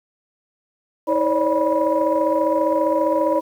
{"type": "tone cluster", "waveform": "sine", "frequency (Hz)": [320.9, 535, 570, 590, 977], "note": ["E4", "C5", "C#5", "D5", "B5"], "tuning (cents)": [-46, 38, 48, 8, -19], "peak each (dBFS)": -22, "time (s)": [1.07, 3.41], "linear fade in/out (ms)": 20, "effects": ["tanh soft clip ceiling -7 dBFS", "8-bit"]}